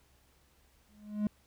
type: tone with exponential growth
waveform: triangle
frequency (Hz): 209.5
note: G#3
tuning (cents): +15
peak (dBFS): -23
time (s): 0.89-1.27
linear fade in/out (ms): 2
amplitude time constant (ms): 81
effects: added 67 Hz sine -68 dBFS peak until 1.46 s + pink hiss -68 dBFS RMS until 1.46 s